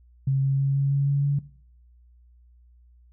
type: tone with pitch steps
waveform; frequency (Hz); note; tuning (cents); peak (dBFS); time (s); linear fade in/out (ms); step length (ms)
sine; 135.3 / 136.4 / 137.51 / 138.62 / 139.75 / 140.88 / 142.03; C#3 / C#3 / C#3 / C#3 / C#3 / C#3 / C#3; -42 / -28 / -14 / 0 / +14 / +28 / +42; -19; 0.27-1.39; 5; 160
effects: noise-tail reverb RT60 0.6 s tail -19 dB re dry + added 60 Hz sine -52 dBFS peak until 3.12 s